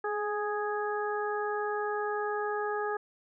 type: harmonic tone with a mistuned harmonic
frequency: 415.3 Hz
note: G#4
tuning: in tune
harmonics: 1 / 2 / 3 / 4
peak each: -32 / -35 / -37 / -38 dBFS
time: 0.04-2.97 s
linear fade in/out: 5 ms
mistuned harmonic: 1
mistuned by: +19 cents
effects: none